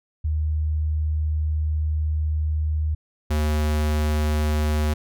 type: tone pair in turn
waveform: sine / square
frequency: 77 / 75.81 Hz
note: D#2 / D#2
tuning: -17 / -44 cents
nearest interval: unison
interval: 27 cents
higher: first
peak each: -20 dBFS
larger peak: neither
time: 0.24-2.95 / 3.3-4.94 s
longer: first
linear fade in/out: 10 ms
effects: none